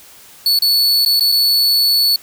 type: tone with dropouts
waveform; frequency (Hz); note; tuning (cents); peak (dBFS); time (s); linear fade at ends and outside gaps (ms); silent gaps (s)
45% pulse; 4435; C#8; 0; -10; 0.46-2.16; 2; 0.589-0.621 / 1.05-1.06 / 1.197-1.207 / 1.318-1.322
effects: white hiss -42 dBFS RMS until 2.22 s